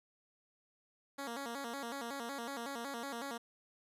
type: tone with vibrato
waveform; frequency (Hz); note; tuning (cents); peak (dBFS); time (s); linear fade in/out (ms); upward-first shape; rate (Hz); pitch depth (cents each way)
10% pulse; 255; C4; -44; -32; 1.18-3.38; 10; square; 5.4; 150
effects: resampled to 32000 Hz